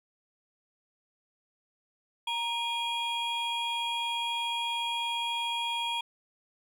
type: tone cluster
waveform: triangle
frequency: 936 / 2435 / 3301 Hz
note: A#5 / D#7 / G#7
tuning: +7 / -38 / -11 cents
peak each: -31 / -36 / -31 dBFS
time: 2.27-6.01 s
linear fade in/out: 5 ms
effects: none